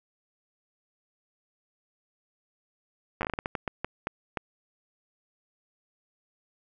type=slowing click train; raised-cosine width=0.5 ms; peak=-14 dBFS; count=14; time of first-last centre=3.21-4.372 s; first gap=9 ms; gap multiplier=1.34; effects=none